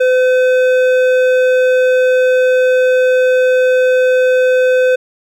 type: tone with hard clipping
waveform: sine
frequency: 509 Hz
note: C5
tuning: 48 cents flat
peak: -10 dBFS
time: 0-4.96 s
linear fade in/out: 10 ms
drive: 10 dB
effects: none